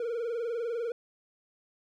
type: tone with vibrato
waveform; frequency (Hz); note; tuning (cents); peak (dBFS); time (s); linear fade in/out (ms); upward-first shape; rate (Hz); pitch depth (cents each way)
triangle; 466.2; A#4; 0; -28; 0-0.92; 2; sine; 20; 82
effects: none